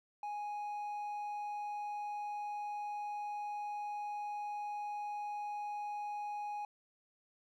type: tone with hard clipping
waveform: sine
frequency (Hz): 830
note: G#5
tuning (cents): -1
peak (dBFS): -39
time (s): 0.23-6.65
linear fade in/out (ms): 2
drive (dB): 3
effects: none